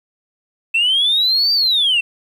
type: linear two-way sweep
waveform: sine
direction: up then down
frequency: 2637 to 4699 to 2637 Hz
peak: -11 dBFS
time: 0.74-2.01 s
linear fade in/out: 10 ms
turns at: 1.53 s
effects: tanh soft clip ceiling -9 dBFS + 8-bit